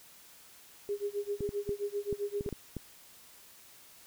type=tone with tremolo; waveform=sine; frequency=407.7 Hz; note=G#4; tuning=32 cents flat; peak=-29 dBFS; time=0.89-2.49 s; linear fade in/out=0 ms; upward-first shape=sine; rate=7.6 Hz; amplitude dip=95%
type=clicks; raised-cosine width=3 ms; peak=-24 dBFS; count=8; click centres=1.407 / 1.491 / 1.692 / 2.127 / 2.409 / 2.462 / 2.527 / 2.767 s
effects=white hiss -56 dBFS RMS until 4.06 s